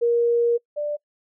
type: tone pair in turn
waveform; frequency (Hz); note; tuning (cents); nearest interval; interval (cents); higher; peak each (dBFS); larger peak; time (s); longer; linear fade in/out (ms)
sine; 471.7 / 590.5; A#4 / D5; +20 / +9; major third; 389; second; -16 / -23; first; 0.01-0.58 / 0.76-0.97; first; 20
effects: noise-tail reverb RT60 0.1 s tail -24 dB re dry